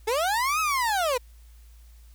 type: linear two-way sweep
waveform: 30% pulse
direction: up then down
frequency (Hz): 415.3 to 1300 to 468.8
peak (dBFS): -20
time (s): 0.07-1.18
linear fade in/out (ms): 10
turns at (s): 0.6
effects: added 57 Hz sine -47 dBFS peak until 2.14 s + white hiss -62 dBFS RMS until 2.14 s